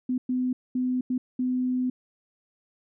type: tone bursts at uneven times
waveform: sine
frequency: 252.9 Hz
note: B3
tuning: 41 cents sharp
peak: -23 dBFS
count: 5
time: 0.09-0.18 / 0.29-0.53 / 0.75-1.01 / 1.1-1.18 / 1.39-1.9 s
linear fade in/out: 5 ms
effects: none